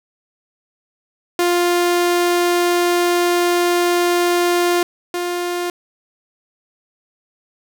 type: tone pair in turn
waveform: sawtooth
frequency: 350.5 / 352.1 Hz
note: F4 / F4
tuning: +6 / +14 cents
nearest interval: unison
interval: 8 cents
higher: second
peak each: -10 / -16 dBFS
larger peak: first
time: 1.39-4.83 / 5.14-5.7 s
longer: first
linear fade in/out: 2 ms
effects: none